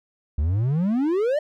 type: exponential sweep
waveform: triangle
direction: up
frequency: 68.5 to 624 Hz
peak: -17 dBFS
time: 0.38-1.39 s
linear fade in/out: 5 ms
effects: none